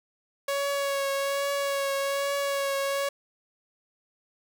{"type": "tone with vibrato", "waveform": "sawtooth", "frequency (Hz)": 557, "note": "C#5", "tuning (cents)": 8, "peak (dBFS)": -22, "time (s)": [0.48, 3.09], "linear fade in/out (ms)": 5, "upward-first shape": "triangle", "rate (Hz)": 1.2, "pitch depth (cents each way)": 22, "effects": []}